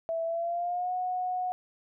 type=tone with pitch glide; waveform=sine; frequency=659.3 to 731.5 Hz; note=E5 to F#5; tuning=0 to -20 cents; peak=-28 dBFS; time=0.09-1.52 s; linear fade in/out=0 ms; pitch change=+180 cents; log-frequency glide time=0.24-0.93 s; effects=none